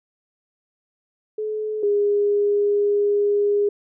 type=tone pair in turn; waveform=sine; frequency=429.1 / 409.6 Hz; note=A4 / G#4; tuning=-43 / -24 cents; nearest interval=minor second; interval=81 cents; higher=first; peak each=-23 / -16 dBFS; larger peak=second; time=1.38-1.83 / 1.83-3.69 s; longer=second; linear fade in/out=5 ms; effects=none